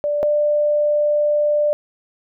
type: tone pair in turn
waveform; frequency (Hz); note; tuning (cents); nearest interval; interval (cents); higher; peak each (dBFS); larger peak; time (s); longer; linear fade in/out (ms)
sine; 587.3 / 593.1; D5 / D5; 0 / +17; unison; 17; second; -17 / -14; second; 0.04-0.23 / 0.23-1.73; second; 0
effects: none